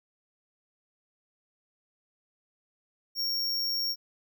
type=tone; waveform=square; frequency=5530 Hz; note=F8; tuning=18 cents flat; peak=-28 dBFS; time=3.15-3.96 s; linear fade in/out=50 ms; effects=none